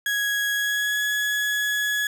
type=tone with pitch glide; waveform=35% pulse; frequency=1661.2 to 1686.3 Hz; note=G#6 to G#6; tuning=0 to +26 cents; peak=-20 dBFS; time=0.06-2.07 s; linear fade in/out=2 ms; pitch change=+26 cents; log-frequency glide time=0.53-1.01 s; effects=none